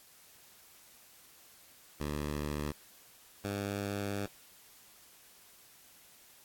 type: tone pair in turn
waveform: 10% pulse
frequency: 73.9 / 100.51 Hz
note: D2 / G2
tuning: +11 / +44 cents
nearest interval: perfect fourth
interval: 533 cents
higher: second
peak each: -26 dBFS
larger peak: neither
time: 2-2.72 / 3.44-4.26 s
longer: second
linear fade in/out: 5 ms
effects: white hiss -59 dBFS RMS until 6.44 s + AAC 64 kbps